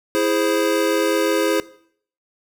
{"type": "chord", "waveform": "square", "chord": "E augmented", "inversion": "none", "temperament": "equal", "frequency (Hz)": [329.6, 415.3, 523.3], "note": ["E4", "G#4", "B#4"], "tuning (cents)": [0, 0, 0], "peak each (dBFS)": -22, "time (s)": [0.15, 1.6], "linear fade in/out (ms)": 0, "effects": ["noise-tail reverb RT60 0.6 s tail -19 dB re dry"]}